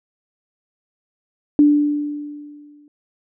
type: tone with exponential decay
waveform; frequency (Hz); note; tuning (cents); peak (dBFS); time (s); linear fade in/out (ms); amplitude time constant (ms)
sine; 293.7; D4; 0; -7; 1.59-2.88; 1; 280
effects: none